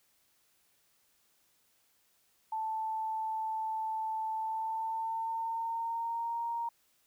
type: tone with pitch glide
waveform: sine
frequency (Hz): 880 to 932.3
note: A5 to A#5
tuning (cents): 0 to 0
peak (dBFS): -32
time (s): 2.52-6.69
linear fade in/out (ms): 5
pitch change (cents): +100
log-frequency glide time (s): 4.34-6.41
effects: white hiss -71 dBFS RMS until 7.06 s